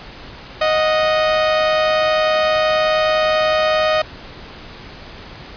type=tone pair together; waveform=sawtooth; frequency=622.3 / 732.5 Hz; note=D#5 / F#5; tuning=0 / -18 cents; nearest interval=minor third; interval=282 cents; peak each=-10 / -21 dBFS; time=0.61-4.02 s; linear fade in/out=5 ms; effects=pink hiss -36 dBFS RMS until 5.56 s + resampled to 11025 Hz